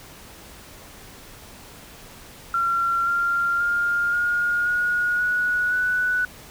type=tone with pitch steps; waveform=sine; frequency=1370 / 1388.3 / 1406.9 / 1425.7 / 1444.8 / 1464.1 / 1483.7 Hz; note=F6 / F6 / F6 / F6 / F#6 / F#6 / F#6; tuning=-34 / -11 / +12 / +35 / -42 / -19 / +4 cents; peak=-19 dBFS; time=2.54-6.25 s; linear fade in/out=2 ms; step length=530 ms; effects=pink hiss -44 dBFS RMS until 6.5 s